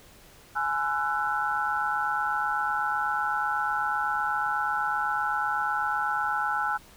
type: tone cluster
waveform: sine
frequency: 839 / 1015 / 1339 / 1487 Hz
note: G#5 / B5 / E6 / F#6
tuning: +17 / +47 / +27 / +8 cents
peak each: -29 / -37 / -29 / -30 dBFS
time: 0.55-6.78 s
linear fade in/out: 20 ms
effects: pink hiss -53 dBFS RMS until 6.96 s